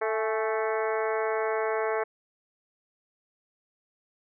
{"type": "harmonic tone with a mistuned harmonic", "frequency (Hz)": 220.2, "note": "A3", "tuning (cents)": 2, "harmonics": [2, 3, 4, 5, 6, 7, 8, 9, 10], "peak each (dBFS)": [-28, -32, -34, -36, -38, -39, -40, -41, -42], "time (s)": [0.01, 2.04], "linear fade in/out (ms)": 10, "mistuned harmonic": 4, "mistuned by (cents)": -46, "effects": []}